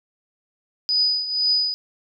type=tone with tremolo; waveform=sine; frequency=4971 Hz; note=D#8; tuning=2 cents flat; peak=-15 dBFS; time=0.89-1.74 s; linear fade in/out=0 ms; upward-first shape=triangle; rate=2 Hz; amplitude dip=75%; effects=none